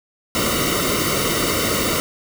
pink noise with comb filter, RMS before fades -20 dBFS, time 0.35-2 s, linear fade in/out 0 ms, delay 1.2 ms, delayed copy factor -0.85, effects none

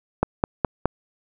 click train, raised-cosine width 1 ms, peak -4 dBFS, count 4, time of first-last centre 0.23-0.856 s, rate 4.79 Hz, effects none

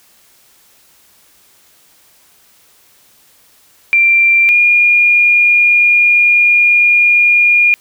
sine tone pair in turn, 2364 / 2423 Hz, D7 / D#7, +11 / -47 cents, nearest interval unison, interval 42 cents, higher second, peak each -6 dBFS, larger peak neither, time 3.93-4.49 / 4.49-7.74 s, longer second, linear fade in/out 0 ms, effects white hiss -49 dBFS RMS until 7.8 s

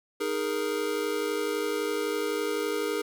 square chord, D# suspended fourth, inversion none, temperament just, 311.1 / 414.8 / 466.7 Hz, D#4 / G#4 / A#4, 0 / -2 / +2 cents, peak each -35 / -31 / -32 dBFS, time 0.2-3.02 s, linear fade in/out 10 ms, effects none

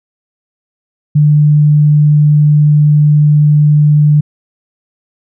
sine tone, 149.1 Hz, D3, 27 cents sharp, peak -4 dBFS, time 1.15-4.21 s, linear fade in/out 10 ms, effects none

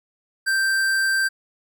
sine tone with tanh clipping, 1568 Hz, G6, in tune, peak -20 dBFS, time 0.46-1.29 s, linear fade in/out 20 ms, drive 18 dB, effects none

